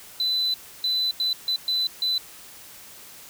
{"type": "tone bursts at uneven times", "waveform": "sine", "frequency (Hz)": 4008, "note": "B7", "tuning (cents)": 25, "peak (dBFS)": -19, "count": 6, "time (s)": [[0.2, 0.54], [0.84, 1.11], [1.2, 1.33], [1.48, 1.56], [1.68, 1.87], [2.02, 2.18]], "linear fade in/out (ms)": 2, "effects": ["tanh soft clip ceiling -19 dBFS", "white hiss -45 dBFS RMS until 3.29 s"]}